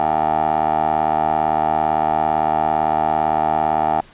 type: tone with band-pass filter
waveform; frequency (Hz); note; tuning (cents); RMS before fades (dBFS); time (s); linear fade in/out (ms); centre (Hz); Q
15% pulse; 77.78; D#2; 0; -18; 0-4.01; 0; 780; 5
effects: pink hiss -47 dBFS RMS until 4.13 s + resampled to 8000 Hz